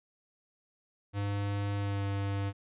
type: tone with pitch glide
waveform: square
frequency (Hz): 101 to 99.44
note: G#2 to G2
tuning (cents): -48 to +25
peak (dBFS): -31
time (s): 1.13-2.53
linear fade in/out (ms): 50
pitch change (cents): -27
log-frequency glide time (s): 1.76-2.05
effects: resampled to 8000 Hz